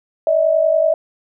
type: tone pair together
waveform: sine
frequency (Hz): 593 / 643.4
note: D5 / E5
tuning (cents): +17 / -42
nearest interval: minor second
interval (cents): 141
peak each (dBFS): -17 / -13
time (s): 0.27-0.94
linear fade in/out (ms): 2
effects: none